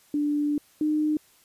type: tone pair in turn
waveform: sine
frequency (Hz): 293.7 / 304.6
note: D4 / D#4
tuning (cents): 0 / -37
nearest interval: minor second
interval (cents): 63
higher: second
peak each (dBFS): -22 / -21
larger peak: second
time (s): 0.14-0.58 / 0.81-1.17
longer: first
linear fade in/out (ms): 2
effects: white hiss -59 dBFS RMS until 1.44 s + resampled to 32000 Hz